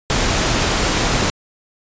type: noise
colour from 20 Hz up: pink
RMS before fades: -17 dBFS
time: 0.1-1.3 s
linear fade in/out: 0 ms
effects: resampled to 16000 Hz